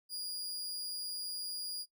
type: tone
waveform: sawtooth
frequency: 4857 Hz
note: D#8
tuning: 43 cents flat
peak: -35 dBFS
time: 0.09-1.86 s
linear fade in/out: 50 ms
effects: noise-tail reverb RT60 0.1 s tail -21 dB re dry